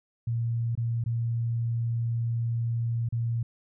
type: tone with dropouts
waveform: sine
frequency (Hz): 116.54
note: A#2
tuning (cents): 0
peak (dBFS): -25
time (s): 0.27-3.43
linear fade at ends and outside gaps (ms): 5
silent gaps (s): 0.753-0.775 / 1.04-1.06 / 3.089-3.124
effects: none

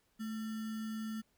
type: tone with sample-and-hold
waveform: sine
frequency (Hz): 219.1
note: A3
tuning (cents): -7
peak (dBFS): -37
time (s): 0.19-1.22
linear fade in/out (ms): 20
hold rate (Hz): 1575
effects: pink hiss -75 dBFS RMS until 1.37 s

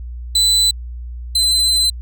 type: tone pair in turn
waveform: 35% pulse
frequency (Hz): 4000 / 4053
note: B7 / B7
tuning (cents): +21 / +44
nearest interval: unison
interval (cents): 23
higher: second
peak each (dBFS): -9 / -11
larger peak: first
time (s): 0.35-0.71 / 1.35-1.9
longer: second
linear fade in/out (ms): 5
effects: added 60 Hz sine -26 dBFS peak until 2.01 s

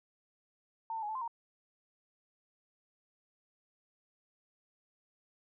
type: tone with pitch steps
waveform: sine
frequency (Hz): 900 / 892 / 835 / 874 / 1038 / 930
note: A5 / A5 / G#5 / A5 / C6 / A#5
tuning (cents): +39 / +23 / +9 / -12 / -14 / -4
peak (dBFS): -35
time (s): 0.9-1.278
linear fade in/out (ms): 2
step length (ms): 63
effects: none

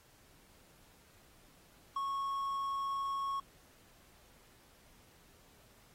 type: tone with ADSR envelope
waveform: triangle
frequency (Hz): 1100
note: C#6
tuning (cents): -14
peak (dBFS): -30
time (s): 1.96-3.4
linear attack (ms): 5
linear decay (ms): 27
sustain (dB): -2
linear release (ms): 4
effects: pink hiss -64 dBFS RMS until 5.94 s + AAC 48 kbps

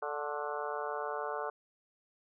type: harmonic tone with a mistuned harmonic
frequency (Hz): 146.83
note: D3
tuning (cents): 0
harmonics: 3 / 4 / 5 / 6 / 7 / 8 / 9 / 10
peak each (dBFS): -40 / -41 / -42 / -43 / -43 / -44 / -45 / -45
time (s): 0.02-1.5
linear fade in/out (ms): 5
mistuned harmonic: 7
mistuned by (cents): +61
effects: none

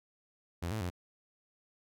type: tone with pitch steps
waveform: sawtooth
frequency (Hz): 85.8 / 109.7 / 89.3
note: F2 / A2 / F2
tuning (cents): -30 / -5 / +39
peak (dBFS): -30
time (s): 0.62-0.902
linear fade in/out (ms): 10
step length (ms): 94
effects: none

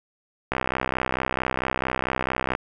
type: click train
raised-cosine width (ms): 0.5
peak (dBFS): -8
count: 132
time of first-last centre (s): 0.52-2.551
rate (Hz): 64.5
effects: none

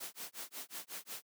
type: noise with tremolo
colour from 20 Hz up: white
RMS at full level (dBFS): -43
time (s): 0-1.23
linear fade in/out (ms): 10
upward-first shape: sine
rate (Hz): 5.5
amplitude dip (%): 100
effects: high-pass 200 Hz 12 dB/octave

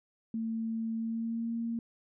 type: tone with pitch glide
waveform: sine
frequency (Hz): 225.2 to 231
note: A3 to A#3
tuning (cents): +40 to -16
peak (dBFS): -31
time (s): 0.34-1.79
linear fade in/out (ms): 2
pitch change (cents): +44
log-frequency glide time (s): 0.94-1.53
effects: none

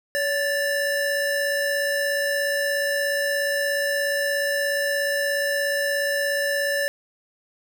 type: tone pair together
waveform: square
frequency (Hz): 567.7 / 1760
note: C#5 / A6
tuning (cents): +41 / 0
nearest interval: octave + minor sixth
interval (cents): 1959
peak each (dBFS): -25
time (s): 0.15-6.88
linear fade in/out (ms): 0
effects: none

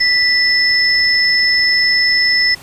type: tone pair together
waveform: sine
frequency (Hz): 1975.5 / 5245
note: B6 / E8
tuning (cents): 0 / -10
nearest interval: octave + perfect fourth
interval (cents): 1690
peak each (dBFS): -13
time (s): 0-2.55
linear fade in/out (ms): 10
effects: pink hiss -38 dBFS RMS until 2.62 s + resampled to 32000 Hz

